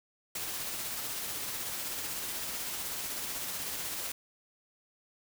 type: noise with tremolo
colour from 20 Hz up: white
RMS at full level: -36 dBFS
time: 0.35-4.12 s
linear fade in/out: 5 ms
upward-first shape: sine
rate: 16 Hz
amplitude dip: 25%
effects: none